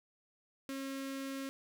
sawtooth tone with notch filter, 271 Hz, C#4, 39 cents flat, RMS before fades -41 dBFS, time 0.69-1.49 s, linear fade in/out 0 ms, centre 810 Hz, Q 1.9, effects none

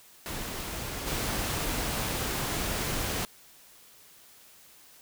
pink noise with level steps, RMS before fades -36 / -31 dBFS, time 0.26-3.25 s, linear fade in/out 0 ms, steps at 1.06 s, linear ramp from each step 20 ms, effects white hiss -55 dBFS RMS until 5.01 s

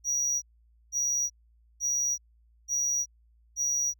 triangle tone bursts, 5780 Hz, F#8, 41 cents flat, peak -24 dBFS, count 5, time 0.04-3.94 s, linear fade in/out 50 ms, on 380 ms, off 500 ms, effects added 57 Hz sine -59 dBFS peak until 3.99 s

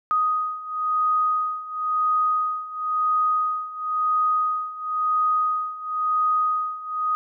sine beating tone pair, 1247 / 1247.97 Hz, D#6 / D#6, +3 / +5 cents, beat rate 0.97 Hz, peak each -25 / -22 dBFS, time 0.11-7.15 s, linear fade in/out 0 ms, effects none

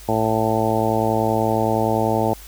harmonic tone, 110.6 Hz, A2, 9 cents sharp, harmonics 1 / 2 / 3 / 4 / 5 / 6 / 7 / 8, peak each -25 / -25 / -25 / -25 / -25 / -25 / -25 / -25 dBFS, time 0.08-2.34 s, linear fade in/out 10 ms, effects added 50 Hz sine -40 dBFS peak until 2.47 s + white hiss -43 dBFS RMS until 2.47 s

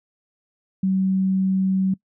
sine tone, 190 Hz, F#3, 46 cents sharp, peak -17 dBFS, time 0.83-1.94 s, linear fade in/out 5 ms, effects noise-tail reverb RT60 0.1 s tail -22 dB re dry

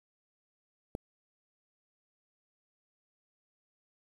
click, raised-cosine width 2 ms, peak -22 dBFS, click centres 0.951 s, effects 8-bit

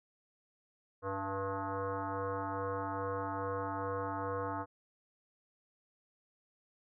sine tone with frequency modulation, 293.7 Hz, D4, in tune, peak -34 dBFS, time 1.02-4.66 s, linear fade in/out 50 ms, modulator 195 Hz, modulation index 5.3, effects none

